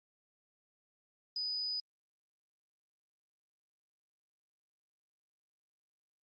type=tone; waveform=sine; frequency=4978 Hz; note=D#8; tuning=in tune; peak=-34 dBFS; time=1.36-1.8 s; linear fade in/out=2 ms; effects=Opus 24 kbps